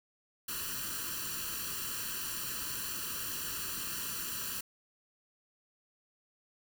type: noise with comb filter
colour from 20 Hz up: white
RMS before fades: -38 dBFS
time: 0.48-4.61 s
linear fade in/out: 5 ms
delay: 0.69 ms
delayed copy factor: +0.9
effects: none